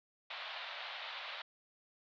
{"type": "band-pass noise", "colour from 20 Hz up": "white", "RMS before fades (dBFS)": -45, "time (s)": [0.3, 1.42], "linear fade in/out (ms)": 5, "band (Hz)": [570, 4000], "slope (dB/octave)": 48, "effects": []}